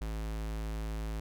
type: tone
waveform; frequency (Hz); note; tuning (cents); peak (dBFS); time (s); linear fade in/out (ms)
square; 54; A1; -32; -35; 0.01-1.2; 5
effects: none